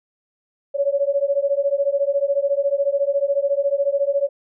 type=beating tone pair; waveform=sine; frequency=554.4 / 568.4 Hz; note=C#5 / C#5; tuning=0 / +43 cents; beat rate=14 Hz; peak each=-20 / -20 dBFS; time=0.74-4.29 s; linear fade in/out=20 ms; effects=none